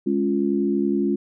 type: chord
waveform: sine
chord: Db major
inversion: second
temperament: equal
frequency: 207.7 / 277.2 / 349.2 Hz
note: Ab3 / Db4 / F4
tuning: 0 / 0 / 0 cents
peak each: -23 dBFS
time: 0.06-1.16 s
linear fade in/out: 10 ms
effects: none